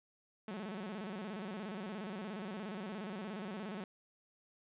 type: tone with vibrato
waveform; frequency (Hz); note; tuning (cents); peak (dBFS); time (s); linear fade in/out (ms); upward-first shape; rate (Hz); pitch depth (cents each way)
sawtooth; 200.5; G3; +39; -37; 0.48-3.84; 2; square; 17; 140
effects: resampled to 8000 Hz + 11-bit